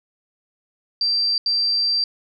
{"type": "tone bursts at uneven times", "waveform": "sine", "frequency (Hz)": 4699, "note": "D8", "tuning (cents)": 0, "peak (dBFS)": -17, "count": 2, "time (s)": [[1.01, 1.38], [1.46, 2.04]], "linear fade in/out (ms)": 2, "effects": []}